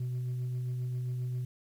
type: tone with tremolo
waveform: sine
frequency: 125.1 Hz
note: B2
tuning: 23 cents sharp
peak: -28 dBFS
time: 0-1.45 s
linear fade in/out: 5 ms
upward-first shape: sine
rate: 7.5 Hz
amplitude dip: 25%
effects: tanh soft clip ceiling -30 dBFS + 10-bit